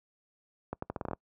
accelerating click train, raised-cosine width 1 ms, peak -20 dBFS, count 9, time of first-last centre 0.73-1.133 s, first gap 94 ms, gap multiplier 0.81, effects noise-tail reverb RT60 0.1 s tail -26 dB re dry + high-pass 60 Hz 12 dB/octave

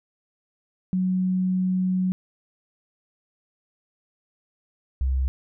sine tone pair in turn, 185 / 65.62 Hz, F#3 / C2, 0 / +6 cents, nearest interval octave + tritone, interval 1794 cents, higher first, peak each -20 dBFS, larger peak neither, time 0.93-2.12 / 5.01-5.28 s, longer first, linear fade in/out 0 ms, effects none

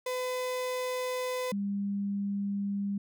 35% pulse / sine tone pair in turn, 505 / 200.4 Hz, B4 / G3, +39 / +38 cents, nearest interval octave + major third, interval 1601 cents, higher first, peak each -29 / -29 dBFS, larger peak neither, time 0.06-1.52 / 1.52-2.98 s, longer neither, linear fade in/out 5 ms, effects none

